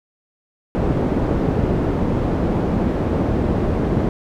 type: low-pass noise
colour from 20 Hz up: white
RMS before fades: -19 dBFS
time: 0.75-4.09 s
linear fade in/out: 0 ms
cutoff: 350 Hz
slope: 12 dB/octave
effects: none